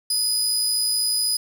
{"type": "tone", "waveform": "25% pulse", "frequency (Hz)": 4978, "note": "D#8", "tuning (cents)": 0, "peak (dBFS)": -15, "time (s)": [0.1, 1.37], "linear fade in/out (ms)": 5, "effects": ["8-bit"]}